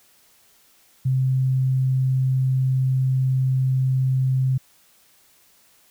sine tone, 130.81 Hz, C3, in tune, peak -17 dBFS, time 1.05-4.58 s, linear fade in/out 10 ms, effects white hiss -57 dBFS RMS until 5.9 s

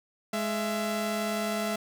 sawtooth tone pair together, 210 / 669.4 Hz, G#3 / E5, +19 / +26 cents, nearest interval octave + minor sixth, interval 2007 cents, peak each -27 dBFS, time 0.33-1.76 s, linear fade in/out 5 ms, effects none

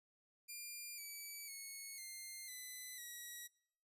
5% pulse tone with pitch steps, 2400 / 2296 / 2196 / 2100 / 2009 / 1921.5 Hz, D7 / D7 / C#7 / C7 / B6 / B6, +37 / -40 / -17 / +6 / +29 / -48 cents, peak -38 dBFS, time 0.48-3.48 s, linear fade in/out 20 ms, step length 500 ms, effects noise-tail reverb RT60 0.7 s tail -24 dB re dry + resampled to 32000 Hz

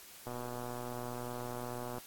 click train, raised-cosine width 1 ms, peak -28 dBFS, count 210, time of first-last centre 0.27-1.983 s, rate 122 Hz, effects white hiss -53 dBFS RMS until 2.06 s + AAC 64 kbps

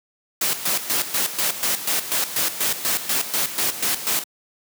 white noise with tremolo, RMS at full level -21 dBFS, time 0.41-4.24 s, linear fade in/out 5 ms, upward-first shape square, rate 4.1 Hz, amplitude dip 70%, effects high-pass 150 Hz 12 dB/octave

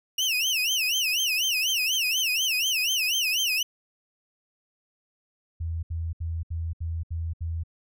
30% pulse tone with vibrato, 2794 Hz, F7, in tune, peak -20 dBFS, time 0.18-3.63 s, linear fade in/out 5 ms, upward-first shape sine, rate 4.1 Hz, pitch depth 210 cents each way
sine tone bursts, 82.41 Hz, E2, in tune, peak -27 dBFS, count 7, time 5.6-7.636 s, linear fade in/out 10 ms, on 230 ms, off 71 ms
effects none

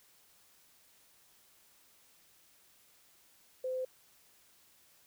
sine tone, 514 Hz, C5, 31 cents flat, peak -33 dBFS, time 3.64-3.85 s, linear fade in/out 5 ms, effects white hiss -65 dBFS RMS until 5.06 s

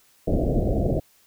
pink low-pass noise, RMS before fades -22 dBFS, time 0.27-1 s, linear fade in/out 10 ms, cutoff 700 Hz, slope 96 dB/octave, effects white hiss -59 dBFS RMS until 1.26 s

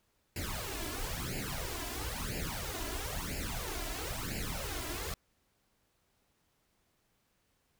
pink noise with flanger, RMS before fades -38 dBFS, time 0.36-5.14 s, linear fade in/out 2 ms, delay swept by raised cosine 0.41 to 3.01 ms, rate 1 Hz, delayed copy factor +0.85, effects pink hiss -75 dBFS RMS until 7.79 s

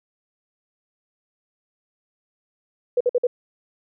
sine tone bursts, 491.1 Hz, B4, 10 cents flat, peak -15 dBFS, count 4, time 2.97-3.27 s, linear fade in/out 5 ms, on 36 ms, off 52 ms, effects none

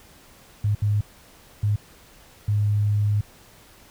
sine tone bursts at uneven times, 103.83 Hz, G#2, in tune, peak -18 dBFS, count 4, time 0.64-0.75 / 0.82-1.01 / 1.63-1.76 / 2.48-3.21 s, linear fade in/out 5 ms, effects pink hiss -51 dBFS RMS until 3.9 s

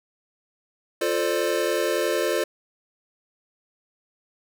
square chord, D minor seventh, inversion first, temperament equal with one note detuned, 349.2 / 440 / 523.3 / 594.2 Hz, F4 / A4 / C5 / D5, 0 / 0 / 0 / +20 cents, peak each -28 dBFS, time 1.01-2.44 s, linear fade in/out 5 ms, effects none

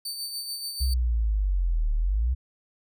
sawtooth tone with tremolo, 4569 Hz, D8, 48 cents flat, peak -27 dBFS, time 0.05-0.94 s, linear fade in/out 5 ms, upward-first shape sine, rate 6.9 Hz, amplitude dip 45%
sine linear two-way sweep, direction down then up, 65.8 to 36.13 to 65.8 Hz, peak -21 dBFS, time 0.8-2.35 s, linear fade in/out 20 ms, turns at 1.94 s
effects none

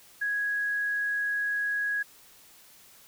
sine tone, 1661.2 Hz, G#6, in tune, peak -26 dBFS, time 0.21-2.03 s, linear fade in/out 10 ms, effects white hiss -55 dBFS RMS until 3.07 s

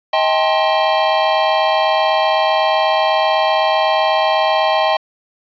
square chord, A half-diminished seventh, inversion second, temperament just, 633.6 / 792 / 880 / 1056 Hz, Eb5 / G5 / A5 / C6, +31 / +18 / 0 / +16 cents, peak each -17 / -18 / -22 / -21 dBFS, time 0.13-4.97 s, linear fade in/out 5 ms, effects resampled to 11025 Hz + 8-bit

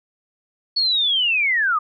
sine linear sweep, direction down, 4435 to 1174.7 Hz, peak -16 dBFS, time 0.76-1.79 s, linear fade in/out 10 ms, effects none

